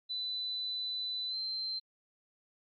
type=tone with pitch glide; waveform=sine; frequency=3997 to 4116 Hz; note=B7 to C8; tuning=+20 to -29 cents; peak=-34 dBFS; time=0.09-1.8 s; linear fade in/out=20 ms; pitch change=+51 cents; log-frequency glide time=1.28-1.36 s; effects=AAC 32 kbps